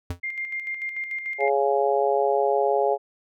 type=tone with exponential decay; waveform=square; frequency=87.31 Hz; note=F2; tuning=in tune; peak=-24 dBFS; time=0.1-0.2 s; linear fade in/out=5 ms; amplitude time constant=21 ms
type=tone with tremolo; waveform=sine; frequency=2110 Hz; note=C7; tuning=14 cents sharp; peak=-26 dBFS; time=0.23-1.5 s; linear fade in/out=10 ms; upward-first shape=square; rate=6.8 Hz; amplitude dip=50%
type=harmonic tone; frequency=138.9 Hz; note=C#3; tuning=4 cents sharp; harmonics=3 / 4 / 5 / 6; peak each=-23 / -24 / -25 / -26 dBFS; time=1.38-2.98 s; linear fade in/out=50 ms
effects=none